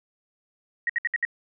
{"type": "tone bursts", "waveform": "sine", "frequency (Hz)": 1888, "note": "A#6", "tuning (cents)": 22, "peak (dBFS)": -21, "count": 5, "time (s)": [0.87, 1.251], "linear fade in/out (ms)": 2, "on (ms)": 25, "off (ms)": 64, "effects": []}